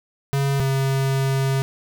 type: tone pair in turn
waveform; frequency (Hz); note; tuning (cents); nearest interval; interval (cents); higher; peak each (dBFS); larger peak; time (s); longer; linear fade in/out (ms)
square; 138.59 / 135.03; C#3 / C#3; 0 / -45; unison; 45; first; -19; neither; 0.33-0.6 / 0.6-1.62; second; 0
effects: none